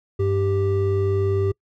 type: tone pair together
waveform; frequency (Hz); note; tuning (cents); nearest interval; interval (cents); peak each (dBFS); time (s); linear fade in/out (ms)
triangle; 98 / 392; G2 / G4; 0 / 0; 2 octaves; 2400; -19; 0.19-1.52; 10
effects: noise-tail reverb RT60 0.1 s tail -26 dB re dry